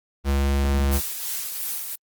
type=tone; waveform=square; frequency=69.3 Hz; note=C#2; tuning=in tune; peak=-19 dBFS; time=0.24-1.01 s; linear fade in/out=50 ms
type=noise with tremolo; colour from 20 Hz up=blue; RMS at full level=-27 dBFS; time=0.91-1.96 s; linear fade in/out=20 ms; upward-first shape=triangle; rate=2.9 Hz; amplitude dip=45%
effects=Opus 24 kbps